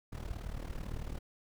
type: noise with amplitude modulation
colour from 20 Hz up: brown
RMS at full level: -37 dBFS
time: 0.12-1.19 s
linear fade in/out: 10 ms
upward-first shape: sine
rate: 38 Hz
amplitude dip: 80%
effects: none